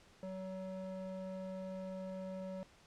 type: tone with band-pass filter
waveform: square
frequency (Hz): 188.2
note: F#3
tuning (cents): +30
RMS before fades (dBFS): -44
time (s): 0.23-2.63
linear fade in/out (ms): 0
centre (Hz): 420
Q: 9.5
effects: pink hiss -64 dBFS RMS until 2.86 s + low-pass 7000 Hz 12 dB/octave